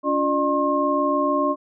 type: tone cluster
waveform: sine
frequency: 284.9 / 351.7 / 603 / 1071 Hz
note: C#4 / F4 / D5 / C6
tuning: +48 / +12 / +46 / +40 cents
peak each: -23 / -29 / -23 / -22 dBFS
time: 0.03-1.56 s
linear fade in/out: 50 ms
effects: none